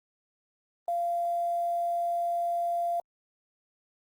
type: tone with quantisation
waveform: sine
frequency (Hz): 690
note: F5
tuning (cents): -21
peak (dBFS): -26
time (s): 0.88-3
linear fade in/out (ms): 2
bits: 9
effects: Opus 32 kbps